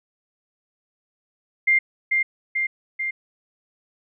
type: tone with echo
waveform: sine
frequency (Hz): 2100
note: C7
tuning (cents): +6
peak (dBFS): -14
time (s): 1.67-1.79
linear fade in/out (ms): 10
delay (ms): 440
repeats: 3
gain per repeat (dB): -3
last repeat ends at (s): 3.11
effects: none